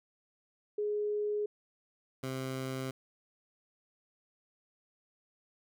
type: tone pair in turn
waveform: sine / 15% pulse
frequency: 417.6 / 131.54 Hz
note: G#4 / C3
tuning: +10 / +10 cents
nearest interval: octave + minor sixth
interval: 2000 cents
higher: first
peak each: -30 / -29 dBFS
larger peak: second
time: 0.78-1.46 / 2.23-2.91 s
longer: neither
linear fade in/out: 5 ms
effects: none